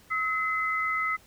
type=tone pair together; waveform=sine; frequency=1287 / 2042 Hz; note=E6 / C7; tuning=-42 / -43 cents; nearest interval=minor sixth; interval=799 cents; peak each=-28 dBFS; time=0.1-1.17 s; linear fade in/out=20 ms; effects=pink hiss -57 dBFS RMS until 1.26 s